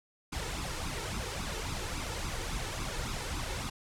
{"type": "noise with flanger", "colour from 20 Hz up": "pink", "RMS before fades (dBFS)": -36, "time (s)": [0.32, 3.7], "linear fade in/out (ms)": 10, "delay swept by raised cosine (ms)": [0.79, 2.29], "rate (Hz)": 3.6, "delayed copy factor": 0.65, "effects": ["low-pass 9000 Hz 12 dB/octave"]}